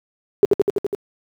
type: tone with echo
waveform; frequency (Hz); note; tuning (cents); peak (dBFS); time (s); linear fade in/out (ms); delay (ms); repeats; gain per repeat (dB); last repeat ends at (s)
sine; 404.2; G#4; -47; -7; 0.43-0.45; 0; 83; 6; -2; 0.948
effects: high-pass 100 Hz 12 dB/octave + 8-bit